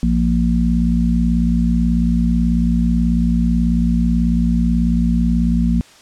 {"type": "harmonic tone", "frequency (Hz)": 58.27, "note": "A#1", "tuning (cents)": 0, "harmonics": [1, 3, 4], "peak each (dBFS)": [-17, -17, -17], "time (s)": [0.03, 5.81], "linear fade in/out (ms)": 0, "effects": ["white hiss -45 dBFS RMS until 6.01 s", "low-pass 7000 Hz 12 dB/octave"]}